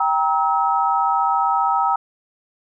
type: tone cluster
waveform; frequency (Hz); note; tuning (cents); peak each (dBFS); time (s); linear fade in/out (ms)
sine; 786 / 941 / 1288; G5 / A#5 / E6; +4 / +16 / -41; -20; 0-1.96; 5
effects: none